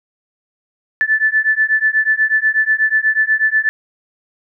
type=beating tone pair; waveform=sine; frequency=1746 / 1754.2 Hz; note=A6 / A6; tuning=-14 / -6 cents; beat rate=8.2 Hz; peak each=-15 dBFS; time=1.01-3.69 s; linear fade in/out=0 ms; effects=none